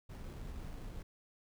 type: noise with sample-and-hold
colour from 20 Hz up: brown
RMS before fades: -45 dBFS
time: 0.09-1.03 s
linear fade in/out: 10 ms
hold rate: 3675 Hz
effects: none